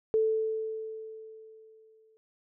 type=tone with exponential decay; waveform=sine; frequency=440 Hz; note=A4; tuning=in tune; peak=-21 dBFS; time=0.14-2.17 s; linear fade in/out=0 ms; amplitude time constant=440 ms; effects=none